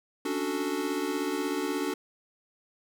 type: chord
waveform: square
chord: D major seventh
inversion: third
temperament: equal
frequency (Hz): 277.2 / 293.7 / 370 / 440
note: C#4 / D4 / F#4 / A4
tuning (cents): 0 / 0 / 0 / 0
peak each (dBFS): -37 / -33 / -34 / -36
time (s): 0.25-1.94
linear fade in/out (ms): 5
effects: none

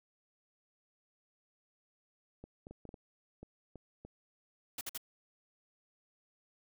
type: clicks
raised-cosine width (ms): 2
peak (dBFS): -35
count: 9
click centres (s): 2.44 / 2.669 / 2.71 / 2.853 / 2.891 / 2.942 / 3.43 / 3.757 / 4.05
type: noise bursts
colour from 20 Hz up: white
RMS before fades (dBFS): -40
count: 3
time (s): 4.78-4.977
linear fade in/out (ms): 5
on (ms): 31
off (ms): 52
effects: none

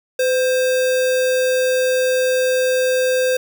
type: tone with sample-and-hold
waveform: sine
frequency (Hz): 510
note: C5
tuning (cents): -44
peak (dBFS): -14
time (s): 0.19-3.37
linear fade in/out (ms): 5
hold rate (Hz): 2100
effects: none

